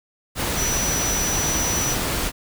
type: tone in noise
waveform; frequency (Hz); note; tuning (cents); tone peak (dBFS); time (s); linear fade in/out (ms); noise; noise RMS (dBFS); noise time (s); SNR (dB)
sine; 5910; F#8; -3; -23; 0.55-1.97; 50; pink; -24; 0.35-2.32; -2
effects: none